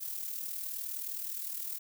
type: noise with amplitude modulation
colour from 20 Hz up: violet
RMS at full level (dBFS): -36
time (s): 0-1.79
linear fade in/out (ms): 20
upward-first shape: sine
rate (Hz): 39.5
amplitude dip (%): 55
effects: none